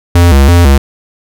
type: tone with vibrato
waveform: square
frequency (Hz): 77.2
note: D#2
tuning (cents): -13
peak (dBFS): -3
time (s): 0.15-0.78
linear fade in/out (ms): 5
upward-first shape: square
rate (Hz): 3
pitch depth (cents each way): 200
effects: none